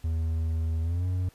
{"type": "tone with pitch glide", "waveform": "triangle", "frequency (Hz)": [80.9, 91.33], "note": ["E2", "F#2"], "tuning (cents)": [-32, -22], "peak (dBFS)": -23, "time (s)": [0.04, 1.29], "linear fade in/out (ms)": 5, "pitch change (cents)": 210, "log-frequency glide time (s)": [0.82, 1.06], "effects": ["pink hiss -59 dBFS RMS until 1.34 s", "resampled to 32000 Hz"]}